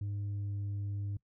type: tone with pitch glide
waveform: sine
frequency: 101.6 to 100.9 Hz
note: G#2 to G#2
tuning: -38 to -49 cents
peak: -31 dBFS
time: 0.01-1.17 s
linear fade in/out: 5 ms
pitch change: -11 cents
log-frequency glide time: 0.21-0.53 s
effects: noise-tail reverb RT60 0.1 s tail -24 dB re dry + tanh soft clip ceiling -33 dBFS